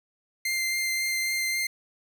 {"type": "tone with vibrato", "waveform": "sawtooth", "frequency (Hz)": 2093, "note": "C7", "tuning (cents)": 0, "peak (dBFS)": -22, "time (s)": [0.45, 1.67], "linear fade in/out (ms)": 5, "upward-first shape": "triangle", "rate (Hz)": 3.7, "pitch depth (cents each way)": 11, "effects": []}